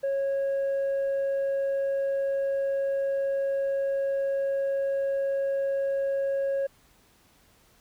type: tone with tanh clipping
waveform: sine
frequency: 549 Hz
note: C#5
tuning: 17 cents flat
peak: -25 dBFS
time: 0.03-6.67 s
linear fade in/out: 10 ms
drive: 2 dB
effects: pink hiss -61 dBFS RMS until 7.8 s